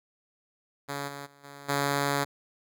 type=tone with level steps; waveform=5% pulse; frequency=141.5 Hz; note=C#3; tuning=36 cents sharp; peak=-21 / -27 / -44 / -33 / -14 dBFS; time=0.88-2.25 s; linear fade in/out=20 ms; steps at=1.07 / 1.25 / 1.43 / 1.68 s; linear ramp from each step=20 ms; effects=none